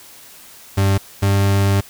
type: tone pair in turn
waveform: 40% pulse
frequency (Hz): 98 / 98.97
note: G2 / G2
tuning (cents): 0 / +17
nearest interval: unison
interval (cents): 17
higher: second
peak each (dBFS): -12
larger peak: neither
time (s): 0.77-0.98 / 1.22-1.81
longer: second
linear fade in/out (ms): 10
effects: white hiss -42 dBFS RMS until 1.89 s